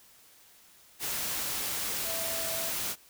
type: tone in noise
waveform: sine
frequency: 659.3 Hz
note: E5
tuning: in tune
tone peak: -39 dBFS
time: 2.03-2.73 s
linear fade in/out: 50 ms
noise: white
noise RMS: -33 dBFS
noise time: 0.99-2.96 s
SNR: -9 dB
effects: white hiss -58 dBFS RMS until 3.09 s